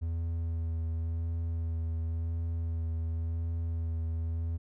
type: tone with vibrato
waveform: triangle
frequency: 82.41 Hz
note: E2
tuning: in tune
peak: -28 dBFS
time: 0.01-4.58 s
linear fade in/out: 20 ms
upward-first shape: sine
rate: 0.92 Hz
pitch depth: 17 cents each way
effects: none